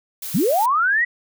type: noise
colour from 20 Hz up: blue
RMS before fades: -30 dBFS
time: 0.22-0.66 s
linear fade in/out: 5 ms
type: linear sweep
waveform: sine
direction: up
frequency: 136.1 to 1975.5 Hz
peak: -15 dBFS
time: 0.34-1.05 s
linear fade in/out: 10 ms
effects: none